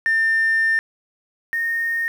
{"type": "tone pair in turn", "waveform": "sine", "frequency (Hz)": [1800, 1841], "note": ["A6", "A#6"], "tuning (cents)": [39, -22], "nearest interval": "unison", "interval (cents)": 39, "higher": "second", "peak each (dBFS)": [-14, -19], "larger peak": "first", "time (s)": [[0.06, 0.79], [1.53, 2.08]], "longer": "first", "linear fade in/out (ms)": 0, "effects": ["tanh soft clip ceiling -12 dBFS", "7-bit"]}